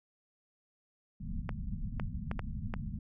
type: low-pass noise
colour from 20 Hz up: pink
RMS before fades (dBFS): -38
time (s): 1.2-2.99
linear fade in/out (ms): 5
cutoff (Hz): 240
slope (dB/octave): 96
type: clicks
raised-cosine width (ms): 0.5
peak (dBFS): -22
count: 5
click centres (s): 1.492 / 1.998 / 2.314 / 2.393 / 2.739
effects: none